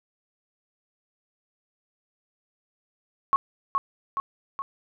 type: tone with echo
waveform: sine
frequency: 1100 Hz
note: C#6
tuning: 14 cents flat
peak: -16 dBFS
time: 3.33-3.36 s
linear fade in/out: 0 ms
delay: 420 ms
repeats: 3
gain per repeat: -4 dB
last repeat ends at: 4.62 s
effects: none